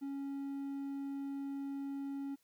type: tone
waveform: triangle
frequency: 277.2 Hz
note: C#4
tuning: in tune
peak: -36 dBFS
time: 0.01-2.36 s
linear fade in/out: 20 ms
effects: white hiss -75 dBFS RMS until 2.43 s